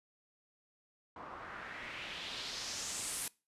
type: noise with low-pass filter sweep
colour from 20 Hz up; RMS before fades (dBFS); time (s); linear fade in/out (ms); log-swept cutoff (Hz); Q
white; -43; 1.16-3.28; 2; 980 to 11000; 2.3
effects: noise-tail reverb RT60 0.3 s tail -23 dB re dry + resampled to 32000 Hz